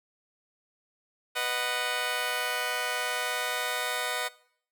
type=chord; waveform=10% pulse; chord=B major; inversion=none; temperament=just; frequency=493.9 / 617.4 / 740.8 Hz; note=B4 / D#5 / F#5; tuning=0 / -14 / +2 cents; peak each=-25 dBFS; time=1.35-4.29 s; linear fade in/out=20 ms; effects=noise-tail reverb RT60 0.6 s tail -20 dB re dry